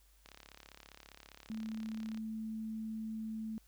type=click train; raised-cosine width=0.2 ms; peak=-34 dBFS; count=68; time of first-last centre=0.26-2.174 s; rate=35 Hz
type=tone; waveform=sine; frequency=220 Hz; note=A3; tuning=in tune; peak=-38 dBFS; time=1.5-3.58 s; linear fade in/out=0 ms
effects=added 50 Hz sine -64 dBFS peak until 3.67 s + white hiss -70 dBFS RMS until 3.67 s